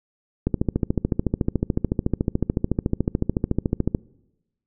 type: click train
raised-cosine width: 3 ms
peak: -7 dBFS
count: 49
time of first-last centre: 0.47-3.948 s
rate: 13.8 Hz
effects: noise-tail reverb RT60 1.0 s tail -24 dB re dry